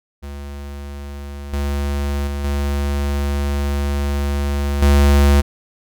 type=tone with level steps; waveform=square; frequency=71 Hz; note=C#2; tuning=42 cents sharp; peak=-29 / -19 / -22 / -18 / -10 dBFS; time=0.22-5.42 s; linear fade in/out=20 ms; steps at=1.53 / 2.27 / 2.44 / 4.82 s; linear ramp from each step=2 ms; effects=none